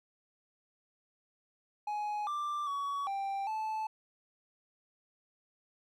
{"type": "tone with pitch steps", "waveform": "triangle", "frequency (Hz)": [837, 1180, 1127, 787, 872], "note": ["G#5", "D6", "C#6", "G5", "A5"], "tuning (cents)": [13, 8, 28, 7, -16], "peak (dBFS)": -31, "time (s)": [1.87, 3.87], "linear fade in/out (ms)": 5, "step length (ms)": 400, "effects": []}